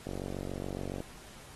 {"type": "click train", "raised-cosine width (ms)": 2, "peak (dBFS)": -24, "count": 45, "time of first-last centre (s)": [0.07, 1.004], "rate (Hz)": 47.1, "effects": ["pink hiss -52 dBFS RMS until 1.55 s", "AAC 32 kbps"]}